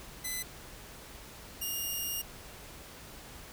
5% pulse tone pair in turn, 2014 / 2834 Hz, B6 / F7, +33 / +25 cents, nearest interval tritone, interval 592 cents, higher second, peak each -24 / -24 dBFS, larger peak neither, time 0.24-0.43 / 1.61-2.22 s, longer second, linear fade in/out 10 ms, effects added 55 Hz sine -59 dBFS peak until 3.52 s + pink hiss -49 dBFS RMS until 3.52 s

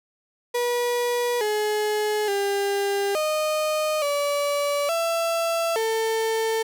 35% pulse tone with pitch steps, 484 / 423.1 / 400.1 / 616 / 575 / 668 / 446.5 Hz, B4 / G#4 / G4 / D#5 / D5 / E5 / A4, -35 / +32 / +35 / -17 / -37 / +23 / +25 cents, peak -20 dBFS, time 0.54-6.63 s, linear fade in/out 10 ms, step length 870 ms, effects none

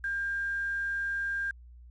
sine tone with quantisation, 1600 Hz, G6, 35 cents sharp, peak -29 dBFS, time 0.04-1.51 s, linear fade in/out 2 ms, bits 9, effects added 60 Hz sine -48 dBFS peak until 1.9 s + resampled to 24000 Hz

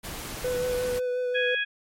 pink noise, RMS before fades -36 dBFS, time 0.03-1 s, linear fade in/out 20 ms
triangle tone with vibrato, 497.9 Hz, B4, 14 cents sharp, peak -23 dBFS, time 0.44-1.55 s, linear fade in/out 5 ms, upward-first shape sine, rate 5.6 Hz, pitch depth 15 cents each way
harmonic tone, 830 Hz, G#5, 1 cent flat, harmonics 2 / 3 / 4, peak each -26 / -30 / -32 dBFS, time 1.34-1.65 s, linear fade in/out 20 ms
effects MP3 64 kbps

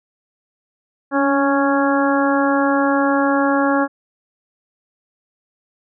harmonic tone with a mistuned harmonic, 277.2 Hz, C#4, in tune, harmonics 1 / 2 / 3 / 4 / 5 / 6, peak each -17 / -20 / -22 / -23 / -24 / -25 dBFS, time 1.11-3.88 s, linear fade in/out 50 ms, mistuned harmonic 1, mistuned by +24 cents, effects none

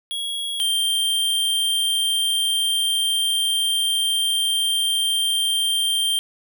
square tone pair in turn, 3322 / 3167 Hz, G#7 / G7, 0 / +17 cents, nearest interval minor second, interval 83 cents, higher first, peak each -25 / -19 dBFS, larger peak second, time 0.11-0.6 / 0.6-6.19 s, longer second, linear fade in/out 0 ms, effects none

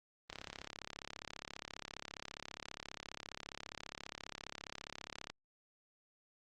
click train, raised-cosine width 0.2 ms, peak -26 dBFS, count 175, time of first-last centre 0.3-5.3 s, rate 34.8 Hz, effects Opus 24 kbps

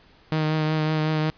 sawtooth tone with vibrato, 155.56 Hz, D#3, in tune, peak -17 dBFS, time 0.32-1.3 s, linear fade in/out 0 ms, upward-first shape triangle, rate 5.4 Hz, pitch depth 22 cents each way, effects pink hiss -55 dBFS RMS until 1.37 s + resampled to 11025 Hz

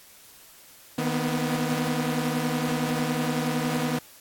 sawtooth tone cluster, 155.7 / 241.2 / 252 Hz, D#3 / B3 / B3, +2 / -41 / +35 cents, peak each -25 dBFS, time 0.98-3.99 s, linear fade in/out 5 ms, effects white hiss -51 dBFS RMS until 4.2 s + AAC 64 kbps

